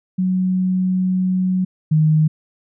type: tone pair in turn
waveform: sine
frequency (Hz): 185.1 / 155.33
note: F#3 / D#3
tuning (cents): +1 / -3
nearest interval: minor third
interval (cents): 304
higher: first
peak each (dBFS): -15 / -11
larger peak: second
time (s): 0.18-1.65 / 1.91-2.28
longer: first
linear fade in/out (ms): 10
effects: none